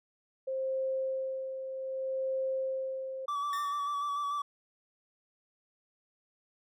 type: tone with tremolo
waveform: sine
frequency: 528 Hz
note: C5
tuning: 16 cents sharp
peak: -29 dBFS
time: 0.47-3.26 s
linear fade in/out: 10 ms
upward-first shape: sine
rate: 0.64 Hz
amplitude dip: 55%
type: tone with vibrato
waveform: triangle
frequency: 1152 Hz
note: D6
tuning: 34 cents flat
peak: -29 dBFS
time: 3.28-4.42 s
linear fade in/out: 5 ms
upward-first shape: square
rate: 6.8 Hz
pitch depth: 23 cents each way
type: tone with exponential decay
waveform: sawtooth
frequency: 1813 Hz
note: A#6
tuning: 49 cents flat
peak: -35 dBFS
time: 3.53-4.09 s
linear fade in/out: 1 ms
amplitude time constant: 120 ms
effects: none